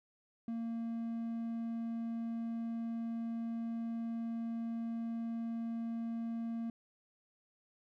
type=tone; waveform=triangle; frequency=229.8 Hz; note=A#3; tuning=25 cents flat; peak=-34 dBFS; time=0.48-6.7 s; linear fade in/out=2 ms; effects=none